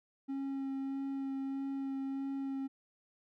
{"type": "tone with vibrato", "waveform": "triangle", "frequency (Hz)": 271.6, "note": "C#4", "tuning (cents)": -35, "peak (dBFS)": -33, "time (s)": [0.28, 2.68], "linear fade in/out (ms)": 20, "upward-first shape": "sine", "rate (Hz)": 1.6, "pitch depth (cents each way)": 12, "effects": []}